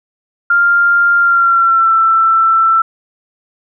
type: tone with pitch glide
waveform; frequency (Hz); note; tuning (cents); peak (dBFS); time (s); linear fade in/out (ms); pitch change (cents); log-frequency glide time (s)
sine; 1396.9 to 1334.6; F6 to E6; 0 to +21; -7; 0.5-2.82; 5; -79; 1.18-1.94
effects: none